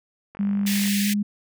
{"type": "click train", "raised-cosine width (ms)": 0.5, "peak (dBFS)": -27, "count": 27, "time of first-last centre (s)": [0.35, 0.876], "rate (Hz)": 49.4}
{"type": "tone with pitch glide", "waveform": "sine", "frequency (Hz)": [201.1, 205.6], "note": ["G3", "G#3"], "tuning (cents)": [44, -17], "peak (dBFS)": -20, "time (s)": [0.39, 1.23], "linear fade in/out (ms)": 10, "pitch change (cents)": 39, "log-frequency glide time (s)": [1.02, 1.09]}
{"type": "high-pass noise", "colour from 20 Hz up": "pink", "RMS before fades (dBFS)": -28, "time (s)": [0.66, 1.14], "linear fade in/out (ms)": 10, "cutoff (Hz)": 1700, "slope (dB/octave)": 96}
{"effects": []}